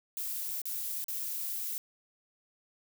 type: noise with dropouts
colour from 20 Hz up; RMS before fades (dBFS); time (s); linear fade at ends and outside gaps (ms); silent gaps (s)
violet; -36; 0.17-1.78; 0; 0.617-0.655 / 1.042-1.083
effects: none